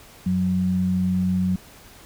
sine tone pair together, 92.4 / 184.1 Hz, F#2 / F#3, -2 / -8 cents, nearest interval octave, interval 1194 cents, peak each -28 / -19 dBFS, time 0.26-1.56 s, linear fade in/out 5 ms, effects pink hiss -47 dBFS RMS until 2.05 s

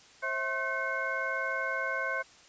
sine tone cluster, 532 / 653 / 1066 / 1527 / 2165 Hz, C5 / E5 / C6 / G6 / C#7, +29 / -17 / +32 / -46 / -41 cents, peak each -38 / -39 / -37 / -32 / -38 dBFS, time 0.22-2.23 s, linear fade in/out 20 ms, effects white hiss -56 dBFS RMS until 2.48 s + resampled to 16000 Hz

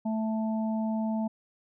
harmonic tone, 220 Hz, A3, in tune, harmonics 1 / 3 / 4, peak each -27 / -37 / -39 dBFS, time 0.05-1.28 s, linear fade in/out 10 ms, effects none

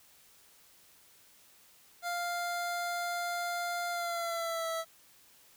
25% pulse tone with pitch glide, 698.5 to 655.5 Hz, F5 to E5, 0 to -10 cents, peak -29 dBFS, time 2.02-4.85 s, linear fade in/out 50 ms, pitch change -110 cents, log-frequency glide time 3.91-4.68 s, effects white hiss -61 dBFS RMS until 5.56 s

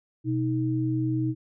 sine tone pair together, 125.28 / 314.9 Hz, B2 / D#4, +25 / +21 cents, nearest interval octave + major third, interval 1596 cents, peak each -26 dBFS, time 0.24-1.35 s, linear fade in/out 50 ms, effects none

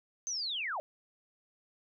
sine linear sweep, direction down, 6320 to 543 Hz, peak -33 dBFS, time 0.27-0.8 s, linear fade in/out 0 ms, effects none

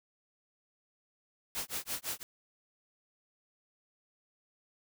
white noise with tremolo, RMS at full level -35 dBFS, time 1.55-2.23 s, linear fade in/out 0 ms, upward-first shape sine, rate 5.9 Hz, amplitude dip 100%, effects none

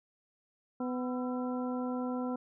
harmonic tone with a mistuned harmonic, 250.6 Hz, B3, 25 cents sharp, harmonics 1 / 2 / 3 / 4 / 5, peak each -33 / -39 / -43 / -45 / -47 dBFS, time 0.8-2.36 s, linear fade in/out 5 ms, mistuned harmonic 5, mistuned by +120 cents, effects none

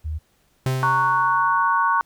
sine tone, 77.6 Hz, D#2, 4 cents flat, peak -24 dBFS, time 0.04-0.19 s, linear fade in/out 20 ms
45% pulse tone with exponential decay, 130.6 Hz, C3, 3 cents flat, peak -18 dBFS, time 0.66-1.77 s, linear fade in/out 2 ms, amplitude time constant 240 ms
sine chord, F# major, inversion first, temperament just, 925 / 1110 / 1480 Hz, A#5 / C#6 / F#6, -14 / +2 / 0 cents, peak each -21 / -19 / -23 dBFS, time 0.83-2.01 s, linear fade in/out 0 ms
effects pink hiss -63 dBFS RMS until 2.05 s

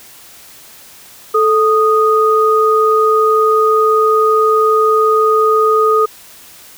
sine tone pair together, 437.3 / 1239 Hz, A4 / D#6, -11 / -8 cents, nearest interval octave + tritone, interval 1803 cents, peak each -11 dBFS, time 1.34-6.06 s, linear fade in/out 10 ms, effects white hiss -39 dBFS RMS until 6.77 s

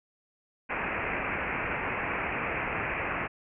white low-pass noise, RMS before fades -32 dBFS, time 0.69-3.28 s, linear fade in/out 20 ms, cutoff 2600 Hz, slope 96 dB/octave, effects none

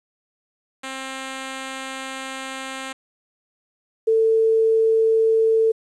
5% pulse / sine tone pair in turn, 265.4 / 446.3 Hz, C4 / A4, +25 / +25 cents, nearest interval major sixth, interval 900 cents, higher second, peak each -18 / -14 dBFS, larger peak second, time 0.83-2.93 / 4.07-5.72 s, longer first, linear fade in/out 10 ms, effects resampled to 24000 Hz + 9-bit

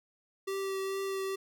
square tone with vibrato, 387.7 Hz, G4, 19 cents flat, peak -33 dBFS, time 0.47-1.36 s, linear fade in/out 10 ms, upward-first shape triangle, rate 2.3 Hz, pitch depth 14 cents each way, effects none

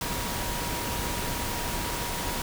sine tone in noise, 955 Hz, A#5, 42 cents sharp, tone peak -38 dBFS, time 0.01-2.42 s, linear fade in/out 2 ms, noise pink, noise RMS -31 dBFS, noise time 0.01-2.42 s, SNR -10 dB, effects none

